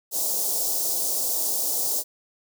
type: band-stop noise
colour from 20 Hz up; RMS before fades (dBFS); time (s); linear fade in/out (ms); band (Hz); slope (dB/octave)
white; -25; 0.11-2.04; 50; 730 to 5100; 24
effects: high-pass 400 Hz 12 dB/octave